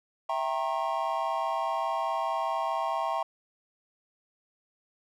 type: chord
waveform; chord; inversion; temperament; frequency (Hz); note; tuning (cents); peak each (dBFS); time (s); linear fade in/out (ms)
triangle; E diminished seventh; none; equal with one note detuned; 659.3 / 784 / 932.3 / 1080.9; E5 / G5 / Bb5 / Db6; 0 / 0 / 0 / -44; -31; 0.29-3.23; 5
effects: none